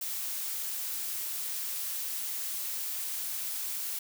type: noise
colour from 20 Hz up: blue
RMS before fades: -35 dBFS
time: 0.01-3.99 s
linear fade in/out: 5 ms
effects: none